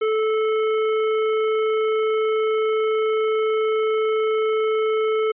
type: tone with hard clipping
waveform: sine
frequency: 436.4 Hz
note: A4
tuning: 14 cents flat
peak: -20 dBFS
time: 0.01-5.32 s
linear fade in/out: 10 ms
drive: 13 dB
effects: resampled to 8000 Hz